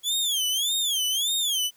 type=tone with vibrato; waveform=sawtooth; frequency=3322 Hz; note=G#7; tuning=in tune; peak=-20 dBFS; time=0.03-1.71 s; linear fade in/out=50 ms; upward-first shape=sine; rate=1.7 Hz; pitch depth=190 cents each way; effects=white hiss -61 dBFS RMS until 1.76 s